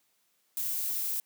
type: noise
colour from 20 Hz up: violet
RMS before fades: -32 dBFS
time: 0.57-1.2 s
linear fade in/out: 0 ms
effects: white hiss -72 dBFS RMS until 1.25 s + high-pass 150 Hz 12 dB/octave